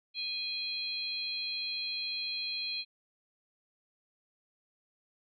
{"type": "harmonic tone", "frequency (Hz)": 826, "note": "G#5", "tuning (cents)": -10, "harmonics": [3, 4, 5], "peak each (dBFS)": [-40, -41, -35], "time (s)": [0.14, 2.85], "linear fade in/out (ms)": 50, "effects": []}